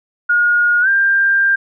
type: tone with pitch glide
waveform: sine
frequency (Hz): 1434 to 1591.1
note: F6 to G6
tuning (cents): +45 to +25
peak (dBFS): -10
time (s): 0.29-1.56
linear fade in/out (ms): 10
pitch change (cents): +180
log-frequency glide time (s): 0.81-0.88
effects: none